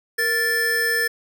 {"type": "tone pair together", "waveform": "square", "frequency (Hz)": [465.9, 1758], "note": ["A#4", "A6"], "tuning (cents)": [-1, -2], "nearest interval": "octave + major seventh", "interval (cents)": 2299, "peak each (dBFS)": [-27, -20], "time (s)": [0.18, 1.08], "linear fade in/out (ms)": 10, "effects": []}